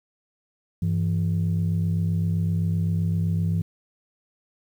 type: tone pair together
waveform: sine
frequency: 98.54 / 166.3 Hz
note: G2 / E3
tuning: +10 / +16 cents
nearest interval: major sixth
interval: 906 cents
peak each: -22 dBFS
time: 0.82-3.62 s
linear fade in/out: 5 ms
effects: tanh soft clip ceiling -16 dBFS + 9-bit